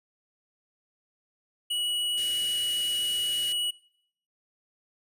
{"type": "tone", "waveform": "square", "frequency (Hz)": 2927, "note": "F#7", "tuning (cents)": -19, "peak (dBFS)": -27, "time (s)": [1.7, 3.71], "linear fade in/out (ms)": 10}
{"type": "band-stop noise", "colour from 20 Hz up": "white", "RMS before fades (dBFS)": -40, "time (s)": [2.17, 3.53], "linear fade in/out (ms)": 10, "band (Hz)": [620, 1500], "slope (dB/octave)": 48}
{"effects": ["noise-tail reverb RT60 0.7 s tail -23 dB re dry", "resampled to 32000 Hz"]}